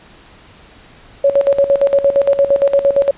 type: tone with tremolo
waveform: sine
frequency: 558 Hz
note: C#5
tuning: 11 cents sharp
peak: -7 dBFS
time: 1.24-3.11 s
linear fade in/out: 5 ms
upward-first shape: square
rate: 8.7 Hz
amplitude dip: 75%
effects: pink hiss -43 dBFS RMS until 3.17 s + resampled to 8000 Hz